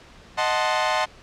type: chord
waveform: sawtooth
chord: D# diminished seventh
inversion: none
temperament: equal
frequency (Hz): 622.3 / 740 / 880 / 1046.5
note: D#5 / F#5 / A5 / C6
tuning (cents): 0 / 0 / 0 / 0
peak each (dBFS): -22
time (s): 0.37-1.06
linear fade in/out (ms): 20
effects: pink hiss -48 dBFS RMS until 1.22 s + low-pass 5000 Hz 12 dB/octave